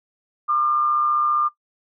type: tone with amplitude modulation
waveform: sine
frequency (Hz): 1200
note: D6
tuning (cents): +37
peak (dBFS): -15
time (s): 0.48-1.49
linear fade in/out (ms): 20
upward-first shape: sine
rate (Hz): 135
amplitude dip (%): 45
effects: noise-tail reverb RT60 0.1 s tail -17 dB re dry